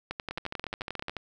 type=two click trains; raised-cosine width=0.3 ms; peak=-19 / -17 dBFS; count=13 / 12; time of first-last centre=0.31-1.167 / 0.11-1.083 s; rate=14 / 11.3 Hz; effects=none